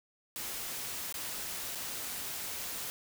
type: noise with dropouts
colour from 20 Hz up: white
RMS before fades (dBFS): -39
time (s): 0.36-2.9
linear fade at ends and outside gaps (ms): 0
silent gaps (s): 1.125-1.142 / 1.75-1.755
effects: none